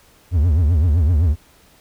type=tone with vibrato; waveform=triangle; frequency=80.7 Hz; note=E2; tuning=36 cents flat; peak=-10 dBFS; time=0.31-1.36 s; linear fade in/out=50 ms; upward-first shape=triangle; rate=7.8 Hz; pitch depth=260 cents each way; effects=pink hiss -52 dBFS RMS until 1.8 s